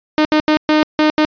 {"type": "tone bursts at uneven times", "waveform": "sawtooth", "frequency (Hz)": 306.3, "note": "D#4", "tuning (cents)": -27, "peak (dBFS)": -6, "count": 6, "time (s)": [[0.18, 0.25], [0.32, 0.4], [0.48, 0.57], [0.69, 0.83], [0.99, 1.1], [1.18, 1.25]], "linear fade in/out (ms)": 0, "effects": ["resampled to 11025 Hz"]}